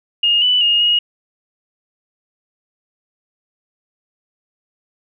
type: tone with pitch steps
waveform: sine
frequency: 2845 / 2979 / 2849 / 2878 Hz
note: F7 / F#7 / F7 / F#7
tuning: +31 / +11 / +34 / -49 cents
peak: -11 dBFS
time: 0.23-0.99 s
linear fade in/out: 5 ms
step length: 190 ms
effects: none